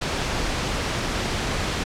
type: noise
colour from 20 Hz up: pink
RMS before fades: -25 dBFS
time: 0.01-1.84 s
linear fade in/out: 10 ms
effects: low-pass 6000 Hz 12 dB/octave